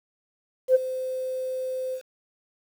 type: tone with ADSR envelope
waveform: sine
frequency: 516 Hz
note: C5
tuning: 24 cents flat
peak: -11 dBFS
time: 0.68-2.02 s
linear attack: 69 ms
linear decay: 22 ms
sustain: -16 dB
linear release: 81 ms
effects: tanh soft clip ceiling -8 dBFS + 8-bit